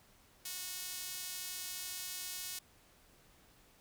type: tone with high-pass filter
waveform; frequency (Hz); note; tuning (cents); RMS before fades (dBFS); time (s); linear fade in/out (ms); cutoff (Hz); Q
sawtooth; 365.9; F#4; -19; -43; 0.45-2.59; 5; 4700; 0.56
effects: pink hiss -65 dBFS RMS until 3.8 s